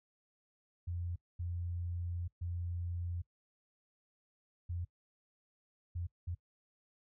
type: tone bursts at uneven times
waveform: sine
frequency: 87 Hz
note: F2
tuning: 6 cents flat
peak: -36 dBFS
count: 6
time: 0.87-1.16 / 1.39-2.28 / 2.41-3.22 / 4.69-4.85 / 5.95-6.07 / 6.27-6.35 s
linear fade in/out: 10 ms
effects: noise-tail reverb RT60 0.1 s tail -20 dB re dry